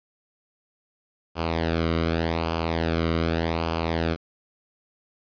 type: tone with flanger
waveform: sawtooth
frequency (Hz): 82.41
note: E2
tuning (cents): 0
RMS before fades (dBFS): -25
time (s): 1.35-4.17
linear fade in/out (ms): 50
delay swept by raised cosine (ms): 0.52 to 1.18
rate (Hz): 0.85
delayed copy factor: -0.7
effects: resampled to 11025 Hz + 9-bit